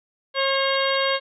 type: harmonic tone with a mistuned harmonic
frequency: 541 Hz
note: C#5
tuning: 42 cents flat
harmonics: 1 / 2 / 3 / 4 / 5 / 6 / 7 / 8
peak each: -23 / -26 / -28 / -29 / -30 / -31 / -31 / -32 dBFS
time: 0.34-1.2 s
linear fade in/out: 50 ms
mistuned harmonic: 5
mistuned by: +59 cents
effects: none